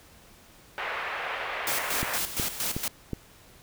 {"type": "band-pass noise", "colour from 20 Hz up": "white", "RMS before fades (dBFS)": -33, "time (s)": [0.78, 2.18], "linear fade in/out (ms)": 0, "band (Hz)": [480, 2400], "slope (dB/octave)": 24}
{"type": "noise with tremolo", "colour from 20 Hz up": "white", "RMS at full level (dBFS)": -29, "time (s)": [1.67, 2.88], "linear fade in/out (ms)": 2, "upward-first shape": "square", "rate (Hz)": 4.3, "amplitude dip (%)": 65}
{"type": "click train", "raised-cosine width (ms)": 3, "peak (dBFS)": -17, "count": 4, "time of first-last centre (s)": [2.03, 3.133], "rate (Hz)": 2.72}
{"effects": ["pink hiss -54 dBFS RMS until 3.62 s"]}